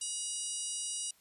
harmonic tone, 962 Hz, B5, 46 cents flat, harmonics 3 / 4 / 5 / 6 / 7 / 8 / 9 / 10, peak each -45 / -49 / -47 / -42 / -51 / -42 / -42 / -41 dBFS, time 0.01-1.11 s, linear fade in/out 5 ms, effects white hiss -66 dBFS RMS until 1.2 s + resampled to 32000 Hz

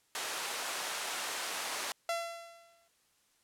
pink high-pass noise, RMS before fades -37 dBFS, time 0.15-1.92 s, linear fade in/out 0 ms, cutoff 700 Hz, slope 12 dB/octave
sawtooth tone with exponential decay, 677 Hz, E5, 46 cents sharp, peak -26 dBFS, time 2.09-2.88 s, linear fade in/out 2 ms, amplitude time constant 170 ms
effects white hiss -71 dBFS RMS until 3.43 s + low-pass 11000 Hz 12 dB/octave

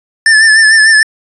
square tone with vibrato, 1760 Hz, A6, in tune, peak -4 dBFS, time 0.26-1.03 s, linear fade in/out 2 ms, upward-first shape triangle, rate 6.7 Hz, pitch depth 55 cents each way, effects resampled to 24000 Hz

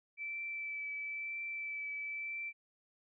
sine tone with vibrato, 2319 Hz, D7, 22 cents flat, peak -38 dBFS, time 0.17-2.53 s, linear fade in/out 50 ms, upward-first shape triangle, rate 1 Hz, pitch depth 17 cents each way, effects none

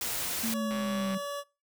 white noise, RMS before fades -33 dBFS, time 0.01-0.54 s, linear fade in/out 2 ms
sine exponential sweep, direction down, 229 to 192 Hz, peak -30 dBFS, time 0.43-1.18 s, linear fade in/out 10 ms
25% pulse tone with pitch glide, 565 to 570.6 Hz, C#5 to C#5, +33 to +50 cents, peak -30 dBFS, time 0.51-1.44 s, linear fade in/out 50 ms, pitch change +17 cents, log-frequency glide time 0.82-1.12 s
click train, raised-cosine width 0.3 ms, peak -25 dBFS, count 58, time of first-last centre 0.71-1.145 s, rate 131 Hz
effects noise-tail reverb RT60 0.3 s tail -22 dB re dry

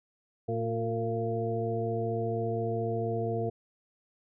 harmonic tone with a mistuned harmonic, 114.3 Hz, A#2, 34 cents flat, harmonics 1 / 2 / 3 / 4 / 6, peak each -33 / -38 / -37 / -32 / -36 dBFS, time 0.48-3.5 s, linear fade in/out 10 ms, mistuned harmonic 3, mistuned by +50 cents, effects none

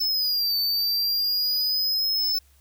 square linear two-way sweep, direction down then up, 5274 to 4539 to 5274 Hz, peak -22 dBFS, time 0-2.39 s, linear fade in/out 10 ms, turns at 0.58 s, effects added 69 Hz sine -56 dBFS peak until 2.6 s + white hiss -62 dBFS RMS until 2.6 s

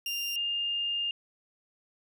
30% pulse / sine tone pair in turn, 2794 / 2815 Hz, F7 / F7, 0 / +13 cents, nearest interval unison, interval 13 cents, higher second, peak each -28 dBFS, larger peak neither, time 0.06-0.36 / 0.36-1.11 s, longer second, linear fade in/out 2 ms, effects none

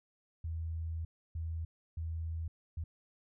sine tone bursts at uneven times, 81.6 Hz, E2, 17 cents flat, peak -35 dBFS, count 4, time 0.44-1.05 / 1.35-1.65 / 1.97-2.48 / 2.77-2.84 s, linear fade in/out 5 ms, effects none

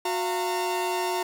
45% pulse tone cluster, 365.1 / 686 / 915 Hz, F#4 / F5 / A#5, -23 / -31 / -32 cents, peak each -29 / -32 / -29 dBFS, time 0.05-1.23 s, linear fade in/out 5 ms, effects none

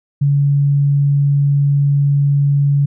sine tone, 141.9 Hz, C#3, 41 cents sharp, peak -10 dBFS, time 0.21-2.86 s, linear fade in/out 10 ms, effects none

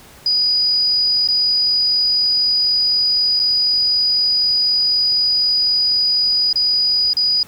sine tone with dropouts, 4928 Hz, D#8, 17 cents flat, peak -13 dBFS, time 0.26-7.43 s, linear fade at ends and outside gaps 2 ms, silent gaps 1.276-1.286 / 3.394-3.398 / 6.529-6.557 / 7.133-7.168 s, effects pink hiss -43 dBFS RMS until 7.47 s

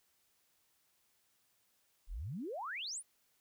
sine exponential sweep, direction up, 31.65 to 11030 Hz, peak -39 dBFS, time 2.07-3.03 s, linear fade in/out 50 ms, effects white hiss -75 dBFS RMS until 3.4 s

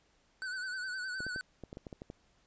square tone with vibrato, 1504 Hz, F#6, 28 cents sharp, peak -37 dBFS, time 0.42-1.41 s, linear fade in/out 0 ms, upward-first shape sine, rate 9.7 Hz, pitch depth 54 cents each way
clicks, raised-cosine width 2 ms, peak -30 dBFS, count 10, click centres 1.205 / 1.266 / 1.361 / 1.637 / 1.729 / 1.771 / 1.868 / 1.928 / 2.019 / 2.101 s
effects pink hiss -70 dBFS RMS until 2.46 s + resampled to 16000 Hz

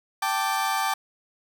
35% pulse chord, G suspended second, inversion none, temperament equal with one note detuned, 780.4 / 880 / 1174.7 Hz, G5 / A5 / D6, -8 / 0 / 0 cents, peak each -26 dBFS, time 0.22-0.94 s, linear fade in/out 5 ms, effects none

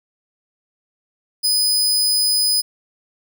sawtooth tone, 5000 Hz, D#8, 8 cents sharp, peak -12 dBFS, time 1.43-2.62 s, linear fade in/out 20 ms, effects none

